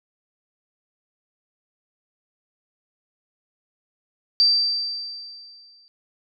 sine tone with exponential decay, 4674 Hz, D8, 9 cents flat, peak -12 dBFS, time 4.4-5.88 s, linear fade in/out 0 ms, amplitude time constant 320 ms, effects none

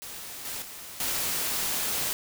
white noise with level steps, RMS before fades -40 / -35 / -42 / -29 dBFS, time 0.02-2.13 s, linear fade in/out 0 ms, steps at 0.45 / 0.62 / 1 s, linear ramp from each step 2 ms, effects none

